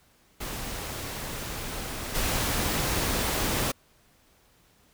pink noise with level steps, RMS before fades -35 / -27 dBFS, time 0.4-3.72 s, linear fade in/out 10 ms, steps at 2.14 s, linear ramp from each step 20 ms, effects pink hiss -62 dBFS RMS until 4.93 s

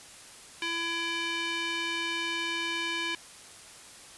square tone with band-pass filter, 335.2 Hz, E4, 29 cents sharp, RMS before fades -32 dBFS, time 0.62-3.15 s, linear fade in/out 2 ms, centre 2700 Hz, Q 1.8, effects white hiss -49 dBFS RMS until 4.17 s + resampled to 24000 Hz

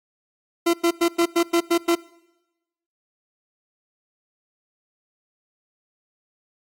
40% pulse tone bursts, 340 Hz, F4, 46 cents flat, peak -15 dBFS, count 8, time 0.66-1.954 s, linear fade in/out 10 ms, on 76 ms, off 98 ms, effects noise-tail reverb RT60 1.0 s tail -22 dB re dry + AAC 64 kbps

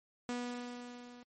sawtooth tone with level ramp, 244 Hz, B3, 21 cents flat, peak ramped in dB -31 to -48 dBFS, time 0.29-1.23 s, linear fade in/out 0 ms, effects MP3 32 kbps

